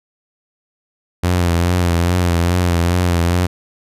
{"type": "tone with vibrato", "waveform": "sawtooth", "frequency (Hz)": 87.31, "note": "F2", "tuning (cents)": 0, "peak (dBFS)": -9, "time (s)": [1.23, 3.47], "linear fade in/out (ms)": 10, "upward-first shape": "triangle", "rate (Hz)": 2.4, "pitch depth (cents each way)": 60, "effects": ["resampled to 32000 Hz"]}